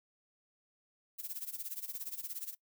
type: noise with tremolo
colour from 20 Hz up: violet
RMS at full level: -39 dBFS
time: 1.18-2.55 s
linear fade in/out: 20 ms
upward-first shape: sine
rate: 17 Hz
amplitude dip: 85%
effects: noise-tail reverb RT60 0.1 s tail -20 dB re dry